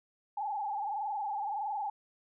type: tone with frequency modulation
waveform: sine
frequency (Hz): 830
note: G#5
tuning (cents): -1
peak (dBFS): -32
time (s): 0.37-1.9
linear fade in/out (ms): 5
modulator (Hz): 21.6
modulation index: 2
effects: none